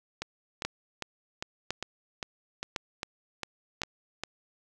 two click trains, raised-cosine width 0.2 ms, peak -13 / -16 dBFS, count 4 / 11, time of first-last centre 0.65-3.818 / 0.22-4.236 s, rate 0.947 / 2.49 Hz, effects none

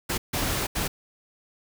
pink noise bursts at uneven times, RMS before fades -27 dBFS, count 3, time 0.09-0.18 / 0.33-0.67 / 0.75-0.88 s, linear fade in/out 10 ms, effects none

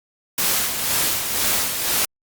white noise with tremolo, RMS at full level -19 dBFS, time 0.38-2.05 s, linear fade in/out 2 ms, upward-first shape sine, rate 2 Hz, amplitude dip 50%, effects Opus 48 kbps

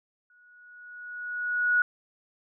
sine tone with exponential growth, 1460 Hz, F#6, 24 cents flat, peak -18 dBFS, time 0.3-1.82 s, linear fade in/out 2 ms, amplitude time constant 330 ms, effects none

